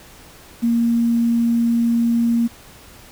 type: tone with quantisation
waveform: sine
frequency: 233.5 Hz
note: A#3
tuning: 3 cents sharp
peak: -14 dBFS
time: 0.62-2.48 s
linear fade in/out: 20 ms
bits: 7
effects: pink hiss -44 dBFS RMS until 3.11 s